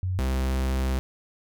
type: tone pair in turn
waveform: sine / 45% pulse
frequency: 92.4 / 65.34 Hz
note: F#2 / C2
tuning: -2 / -2 cents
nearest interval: tritone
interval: 600 cents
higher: first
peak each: -24 / -23 dBFS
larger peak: second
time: 0.03-0.19 / 0.19-0.99 s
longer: second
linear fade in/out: 0 ms
effects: none